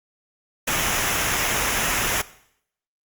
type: noise with comb filter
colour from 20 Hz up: pink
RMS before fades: -23 dBFS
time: 0.67-2.22 s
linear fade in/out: 10 ms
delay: 0.23 ms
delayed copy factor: -0.6
effects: noise-tail reverb RT60 0.7 s tail -18 dB re dry + Opus 48 kbps